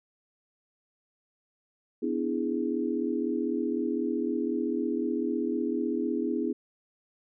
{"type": "chord", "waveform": "sine", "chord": "E dominant seventh", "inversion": "second", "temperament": "equal with one note detuned", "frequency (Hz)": [249.7, 293.7, 329.6, 415.3], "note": ["B3", "D4", "E4", "G#4"], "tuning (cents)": [19, 0, 0, 0], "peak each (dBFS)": [-31, -33, -31, -33], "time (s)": [2.02, 6.53], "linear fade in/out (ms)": 10, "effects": []}